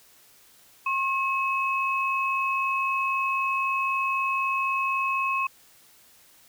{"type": "tone pair together", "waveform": "sine", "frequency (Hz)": [1077.9, 2566], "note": ["C#6", "E7"], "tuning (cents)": [-49, -47], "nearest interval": "octave + minor third", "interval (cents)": 1502, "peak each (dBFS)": [-25, -27], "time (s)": [0.86, 5.47], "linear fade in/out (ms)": 5, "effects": ["white hiss -56 dBFS RMS until 6.48 s"]}